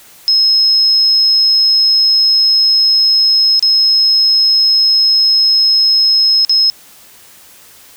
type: tone with dropouts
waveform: sine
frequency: 5160 Hz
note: E8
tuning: 38 cents flat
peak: -7 dBFS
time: 0.28-6.7 s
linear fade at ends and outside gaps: 0 ms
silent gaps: 3.594-3.626 / 6.449-6.495 s
effects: white hiss -41 dBFS RMS until 7.96 s